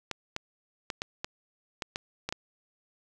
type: clicks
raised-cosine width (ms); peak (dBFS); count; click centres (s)
0.2; -15; 9; 0.113 / 0.364 / 0.902 / 1.019 / 1.245 / 1.822 / 1.959 / 2.29 / 2.325
effects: none